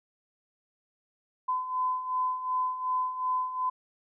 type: beating tone pair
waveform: sine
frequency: 1014 / 1016.7 Hz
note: B5 / B5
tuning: +45 / +50 cents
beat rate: 2.7 Hz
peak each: -34 / -28 dBFS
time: 1.48-3.7 s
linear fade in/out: 10 ms
effects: none